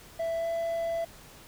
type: tone with pitch glide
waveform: triangle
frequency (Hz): 662 to 667.8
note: E5 to E5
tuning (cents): +7 to +22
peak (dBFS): -26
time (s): 0.19-1.05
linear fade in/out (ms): 10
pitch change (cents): +15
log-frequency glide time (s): 0.36-0.47
effects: pink hiss -51 dBFS RMS until 1.47 s